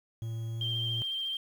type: tone with pitch glide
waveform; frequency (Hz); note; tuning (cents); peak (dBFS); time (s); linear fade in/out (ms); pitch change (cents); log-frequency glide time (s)
triangle; 113.6 to 115.65; A#2 to A#2; -44 to -13; -31; 0.22-1.02; 0; +31; 0.51-0.68
type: tone with vibrato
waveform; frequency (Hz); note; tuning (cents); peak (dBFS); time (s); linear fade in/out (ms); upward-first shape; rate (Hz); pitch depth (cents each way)
sine; 3164; G7; +15; -31; 0.61-1.37; 2; sine; 14; 19
effects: 9-bit